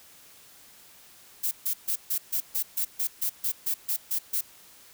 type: noise bursts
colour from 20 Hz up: violet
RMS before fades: -27 dBFS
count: 14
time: 1.43-4.412 s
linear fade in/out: 10 ms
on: 83 ms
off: 140 ms
effects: white hiss -53 dBFS RMS until 4.93 s